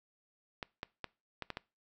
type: clicks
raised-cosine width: 0.3 ms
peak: -22 dBFS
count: 6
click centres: 0.628 / 0.831 / 1.043 / 1.423 / 1.503 / 1.571 s
effects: noise-tail reverb RT60 0.3 s tail -23 dB re dry